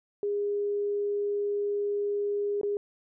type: tone with dropouts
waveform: sine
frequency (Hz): 408.7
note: G#4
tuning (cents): -28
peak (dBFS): -26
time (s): 0.23-2.77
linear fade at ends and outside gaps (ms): 1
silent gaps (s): 2.613-2.632
effects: none